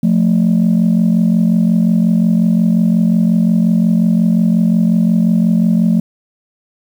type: tone pair together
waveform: sine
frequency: 176.6 / 222.2 Hz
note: F3 / A3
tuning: +20 / +17 cents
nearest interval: major third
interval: 397 cents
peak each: -10 dBFS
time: 0.03-6 s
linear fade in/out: 5 ms
effects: tanh soft clip ceiling -5 dBFS + 7-bit